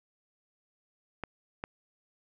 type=clicks; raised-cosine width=0.5 ms; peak=-20 dBFS; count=2; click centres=1.237 / 1.639 s; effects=none